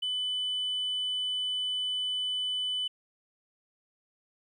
sine tone, 3000 Hz, F#7, 23 cents sharp, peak -27 dBFS, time 0.02-2.88 s, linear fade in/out 10 ms, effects tanh soft clip ceiling -26 dBFS + 11-bit

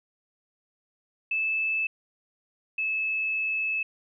sine tone pair in turn, 2622 / 2604 Hz, E7 / E7, -10 / -22 cents, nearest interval unison, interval 12 cents, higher first, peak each -24 / -25 dBFS, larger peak first, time 1.31-1.87 / 2.78-3.83 s, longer second, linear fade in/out 5 ms, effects none

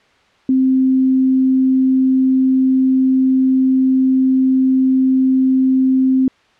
sine tone, 261.6 Hz, C4, in tune, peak -10 dBFS, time 0.49-6.28 s, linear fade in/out 2 ms, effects white hiss -53 dBFS RMS until 6.59 s + low-pass 3000 Hz 12 dB/octave

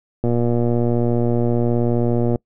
click train, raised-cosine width 2 ms, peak -7 dBFS, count 253, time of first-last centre 0.24-2.358 s, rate 119 Hz, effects noise-tail reverb RT60 0.1 s tail -25 dB re dry

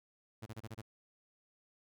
sawtooth tone bursts, 111.6 Hz, A2, 25 cents sharp, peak -39 dBFS, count 6, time 0.42-0.817 s, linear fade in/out 10 ms, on 42 ms, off 29 ms, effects none

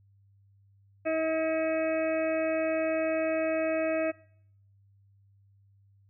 harmonic tone with a mistuned harmonic, 319.3 Hz, D#4, 45 cents sharp, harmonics 1 / 2 / 4 / 5 / 6 / 7 / 8, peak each -32 / -27 / -41 / -42 / -44 / -43 / -39 dBFS, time 1.05-4.12 s, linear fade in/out 20 ms, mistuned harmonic 5, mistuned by +22 cents, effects noise-tail reverb RT60 0.7 s tail -23 dB re dry + added 99 Hz sine -59 dBFS peak until 6.09 s

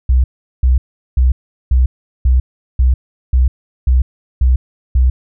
sine tone bursts, 63.3 Hz, B1, 43 cents sharp, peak -7 dBFS, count 10, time 0.09-5.1 s, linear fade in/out 5 ms, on 150 ms, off 390 ms, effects none

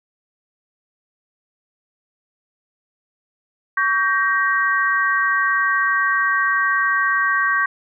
sine chord, G diminished, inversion second, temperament just, 1128.9 / 1568 / 1881.6 Hz, Db6 / G6 / Bb6, +31 / 0 / +16 cents, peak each -20 / -19 / -21 dBFS, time 3.77-7.66 s, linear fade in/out 5 ms, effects none

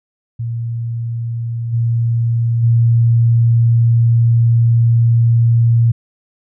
sine tone with level steps, 116.54 Hz, A#2, in tune, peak -18 / -12 / -8 dBFS, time 0.39-5.92 s, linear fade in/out 10 ms, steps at 1.72 / 2.62 s, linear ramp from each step 20 ms, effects none

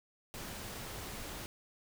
pink noise, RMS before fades -44 dBFS, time 0.34-1.46 s, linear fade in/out 0 ms, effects none

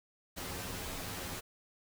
pink noise with comb filter, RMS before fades -41 dBFS, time 0.36-1.41 s, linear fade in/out 20 ms, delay 11 ms, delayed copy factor +0.9, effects none

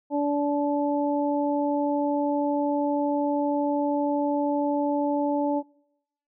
harmonic tone, 289.1 Hz, D4, 27 cents flat, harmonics 1 / 2 / 3, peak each -24 / -27 / -29 dBFS, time 0.1-5.63 s, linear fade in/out 50 ms, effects noise-tail reverb RT60 0.8 s tail -25 dB re dry

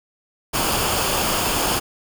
pink noise with comb filter, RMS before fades -21 dBFS, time 0.53-1.8 s, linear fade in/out 20 ms, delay 0.51 ms, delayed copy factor -0.5, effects none

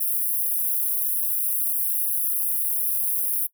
white high-pass noise, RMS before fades -24 dBFS, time 0-3.47 s, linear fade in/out 10 ms, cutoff 9800 Hz, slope 96 dB/octave, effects noise-tail reverb RT60 0.1 s tail -20 dB re dry

